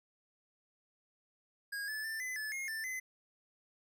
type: tone with pitch steps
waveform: square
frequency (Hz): 1636 / 1734 / 1779 / 2020 / 1731 / 2145 / 1776 / 2036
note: G#6 / A6 / A6 / B6 / A6 / C7 / A6 / C7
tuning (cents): -26 / -26 / +19 / +39 / -29 / +42 / +16 / -48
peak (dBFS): -38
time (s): 1.72-3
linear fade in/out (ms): 10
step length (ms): 160
effects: none